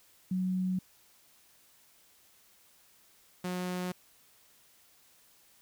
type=tone pair in turn; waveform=sine / sawtooth; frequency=185 / 180.88 Hz; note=F#3 / F#3; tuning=0 / -39 cents; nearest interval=unison; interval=39 cents; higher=first; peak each=-28 / -29 dBFS; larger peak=first; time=0.31-0.79 / 3.44-3.92 s; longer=neither; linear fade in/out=5 ms; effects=white hiss -63 dBFS RMS until 5.61 s